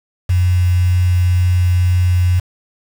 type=tone with quantisation; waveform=sine; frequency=89.8 Hz; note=F2; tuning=49 cents sharp; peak=-10 dBFS; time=0.29-2.4 s; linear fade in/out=10 ms; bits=5; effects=none